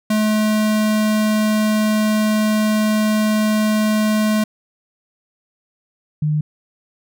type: tone pair in turn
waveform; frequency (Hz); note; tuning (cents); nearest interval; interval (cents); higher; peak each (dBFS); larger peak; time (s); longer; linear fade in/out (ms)
square / sine; 214.5 / 151.67; A3 / D#3; -44 / -44; tritone; 600; first; -15; neither; 0.1-4.44 / 6.22-6.41; first; 5
effects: none